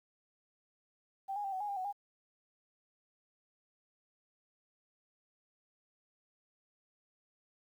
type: tone with pitch steps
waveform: sine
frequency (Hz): 780 / 825 / 784 / 752 / 829 / 801 / 744 / 811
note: G5 / G#5 / G5 / F#5 / G#5 / G5 / F#5 / G#5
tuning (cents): -9 / -12 / 0 / +28 / -3 / +37 / +9 / -41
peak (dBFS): -35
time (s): 1.28-1.928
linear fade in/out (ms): 20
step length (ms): 81
effects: 11-bit